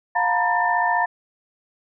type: tone cluster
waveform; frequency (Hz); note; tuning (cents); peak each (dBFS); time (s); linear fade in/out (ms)
sine; 708 / 910 / 965 / 1788; F5 / A#5 / B5 / A6; +23 / -42 / -40 / +27; -23; 0.15-1.06; 10
effects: none